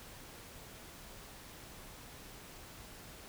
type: silence
effects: pink hiss -52 dBFS RMS until 3.28 s